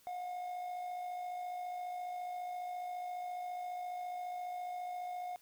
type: tone with amplitude modulation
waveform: triangle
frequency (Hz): 720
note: F#5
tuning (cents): -47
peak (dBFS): -35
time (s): 0.07-5.36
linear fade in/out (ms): 0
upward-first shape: sine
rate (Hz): 54.6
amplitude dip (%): 40
effects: white hiss -66 dBFS RMS until 5.41 s